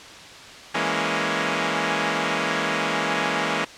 5% pulse chord, A# half-diminished seventh, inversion second, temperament equal, 164.81 / 207.7 / 233.1 / 277.2 Hz, E3 / G#3 / A#3 / C#4, 0 / 0 / 0 / 0 cents, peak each -16 dBFS, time 0.74-3.65 s, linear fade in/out 10 ms, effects white hiss -41 dBFS RMS until 3.77 s + low-pass 5000 Hz 12 dB/octave

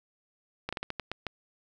slowing click train, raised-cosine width 0.3 ms, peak -17 dBFS, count 8, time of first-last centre 0.69-1.267 s, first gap 36 ms, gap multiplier 1.27, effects none

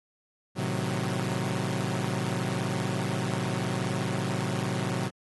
sawtooth chord, A diminished seventh, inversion none, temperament equal, 110 / 130.81 / 155.56 / 185 Hz, A2 / C3 / Eb3 / Gb3, 0 / 0 / 0 / 0 cents, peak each -30 / -28 / -32 / -28 dBFS, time 0.55-5.11 s, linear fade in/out 50 ms, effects AAC 32 kbps

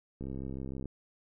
click train, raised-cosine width 3 ms, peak -27 dBFS, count 44, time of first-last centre 0.21-0.857 s, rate 66.5 Hz, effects none

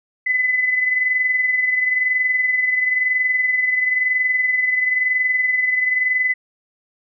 sine tone pair together, 2010 / 2031 Hz, B6 / B6, +30 / +48 cents, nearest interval unison, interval 18 cents, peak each -16 / -25 dBFS, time 0.26-6.34 s, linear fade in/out 10 ms, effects none

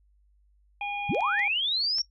harmonic tone, 814 Hz, G#5, 35 cents flat, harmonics 1 / 3 / 4, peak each -32 / -31 / -45 dBFS, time 0.81-1.48 s, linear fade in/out 2 ms
sine linear sweep, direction up, 96.2 to 5588 Hz, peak -24 dBFS, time 1.09-2.02 s, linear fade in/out 5 ms
clicks, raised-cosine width 0.2 ms, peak -27 dBFS, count 4, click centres 1.147 / 1.207 / 1.394 / 1.984 s
effects noise-tail reverb RT60 0.1 s tail -17 dB re dry + added 50 Hz sine -60 dBFS peak until 2.1 s

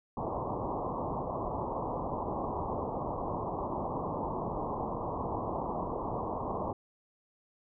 white low-pass noise, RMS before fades -35 dBFS, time 0.17-6.73 s, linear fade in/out 2 ms, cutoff 1100 Hz, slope 96 dB/octave, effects none

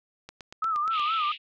click train, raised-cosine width 0.2 ms, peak -24 dBFS, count 7, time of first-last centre 0.29-0.996 s, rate 8.5 Hz
sine tone with vibrato, 1256 Hz, D#6, 16 cents sharp, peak -24 dBFS, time 0.62-1.32 s, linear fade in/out 5 ms, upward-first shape sine, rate 4.3 Hz, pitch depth 110 cents each way
pink band-pass noise, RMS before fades -35 dBFS, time 0.9-1.38 s, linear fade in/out 50 ms, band 2500 to 3400 Hz, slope 48 dB/octave
effects none

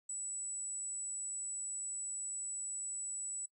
sine tone, 7902 Hz, B8, in tune, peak -38 dBFS, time 0.09-3.46 s, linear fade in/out 5 ms, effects noise-tail reverb RT60 0.1 s tail -26 dB re dry

